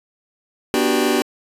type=chord; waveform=sawtooth; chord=G major seventh; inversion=first; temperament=just; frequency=245 / 294 / 367.5 / 392 Hz; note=B3 / D4 / F#4 / G4; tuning=-14 / +2 / -12 / 0 cents; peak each=-17 dBFS; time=0.74-1.22 s; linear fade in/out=0 ms; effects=resampled to 32000 Hz